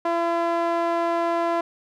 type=tone with band-pass filter; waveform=sawtooth; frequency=338.5 Hz; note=E4; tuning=46 cents sharp; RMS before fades=-23 dBFS; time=0.05-1.61 s; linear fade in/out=5 ms; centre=820 Hz; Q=1.7; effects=none